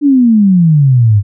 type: exponential sweep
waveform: sine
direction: down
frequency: 297.8 to 98 Hz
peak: -4 dBFS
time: 0.01-1.23 s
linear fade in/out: 50 ms
effects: none